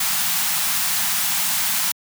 white band-stop noise, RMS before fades -21 dBFS, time 0-1.92 s, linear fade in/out 5 ms, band 230 to 700 Hz, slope 48 dB/octave, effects high-pass 150 Hz 12 dB/octave

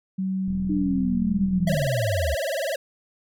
sine tone, 189.4 Hz, F#3, 41 cents sharp, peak -23 dBFS, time 0.18-1.75 s, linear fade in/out 10 ms
click train, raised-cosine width 5 ms, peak -24 dBFS, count 59, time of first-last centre 0.48-1.868 s, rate 41.8 Hz
sine linear sweep, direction down, 305.9 to 65.8 Hz, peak -23 dBFS, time 0.69-2.35 s, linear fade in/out 10 ms
square tone with vibrato, 600 Hz, D5, 37 cents sharp, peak -25 dBFS, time 1.67-2.76 s, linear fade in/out 5 ms, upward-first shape sine, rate 20 Hz, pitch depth 200 cents each way
effects none

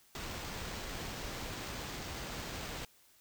pink noise with sample-and-hold, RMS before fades -42 dBFS, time 0.15-2.85 s, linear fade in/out 2 ms, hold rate 11025 Hz, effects white hiss -65 dBFS RMS until 3.2 s

